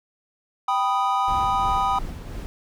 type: chord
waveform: triangle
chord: G augmented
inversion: none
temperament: equal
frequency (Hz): 784 / 987.8 / 1244.5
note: G5 / B5 / D#6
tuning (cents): 0 / 0 / 0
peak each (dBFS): -22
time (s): 0.68-1.99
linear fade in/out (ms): 5
type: noise with tremolo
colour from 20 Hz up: brown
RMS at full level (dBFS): -31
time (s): 1.28-2.46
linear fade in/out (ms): 0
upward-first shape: sine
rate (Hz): 2.9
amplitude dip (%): 35
effects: none